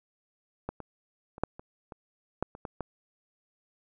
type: clicks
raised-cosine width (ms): 1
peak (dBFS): -19 / -26 / -30 / -11 / -29 / -28 / -14 / -30 / -22 / -19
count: 10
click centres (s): 0.69 / 0.803 / 1.381 / 1.436 / 1.595 / 1.922 / 2.426 / 2.551 / 2.652 / 2.807
effects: none